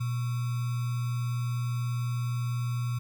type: tone with sample-and-hold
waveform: sine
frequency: 120.8 Hz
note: B2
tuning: 38 cents flat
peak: -27 dBFS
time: 0-2.99 s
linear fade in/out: 10 ms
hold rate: 1225 Hz
effects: none